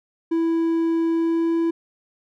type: tone with pitch glide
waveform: triangle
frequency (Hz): 330 to 332.3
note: E4 to E4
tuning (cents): +2 to +14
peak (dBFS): -16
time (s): 0.31-1.71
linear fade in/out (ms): 10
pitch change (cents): +12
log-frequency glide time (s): 1.1-1.57
effects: none